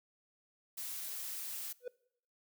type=noise; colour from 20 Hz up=blue; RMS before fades=-42 dBFS; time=0.77-1.73 s; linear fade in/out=10 ms
type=tone with exponential growth; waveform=triangle; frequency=493.9 Hz; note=B4; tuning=in tune; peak=-33 dBFS; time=1.8-1.88 s; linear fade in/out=5 ms; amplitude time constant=16 ms
effects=noise-tail reverb RT60 0.7 s tail -23 dB re dry